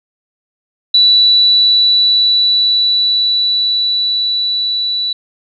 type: tone with level ramp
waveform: sine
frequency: 3951 Hz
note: B7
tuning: in tune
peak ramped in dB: -5 to -14 dBFS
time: 0.94-5.13 s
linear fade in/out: 5 ms
effects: none